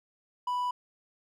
triangle tone, 987.8 Hz, B5, in tune, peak -26 dBFS, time 0.47-0.71 s, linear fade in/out 5 ms, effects none

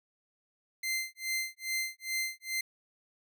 sawtooth tone with tremolo, 2080 Hz, C7, 11 cents flat, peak -26 dBFS, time 0.83-2.61 s, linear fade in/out 5 ms, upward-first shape sine, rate 2.4 Hz, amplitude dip 100%, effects none

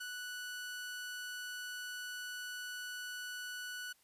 sawtooth tone, 1480 Hz, F#6, in tune, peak -38 dBFS, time 0-3.93 s, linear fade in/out 10 ms, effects white hiss -70 dBFS RMS until 4.03 s + resampled to 32000 Hz

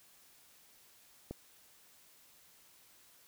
click, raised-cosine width 2 ms, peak -27 dBFS, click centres 1.31 s, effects white hiss -63 dBFS RMS until 3.27 s

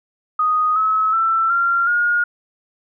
sine tone with pitch steps, 1245 / 1288.9 / 1334.4 / 1381.4 / 1430.1 Hz, D#6 / E6 / E6 / F6 / F6, +1 / -39 / +21 / -19 / +41 cents, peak -14 dBFS, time 0.39-2.24 s, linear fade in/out 5 ms, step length 370 ms, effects none

